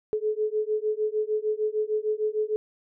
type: beating tone pair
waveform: sine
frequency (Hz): 425.5 / 432.1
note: G#4 / A4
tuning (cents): +42 / -31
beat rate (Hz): 6.6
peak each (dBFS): -27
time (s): 0.13-2.56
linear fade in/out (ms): 0
effects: none